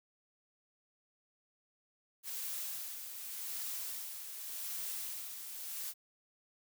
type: noise with tremolo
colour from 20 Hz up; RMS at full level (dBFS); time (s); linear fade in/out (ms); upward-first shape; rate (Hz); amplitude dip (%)
blue; -40; 2.23-5.94; 50; sine; 0.86; 50
effects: none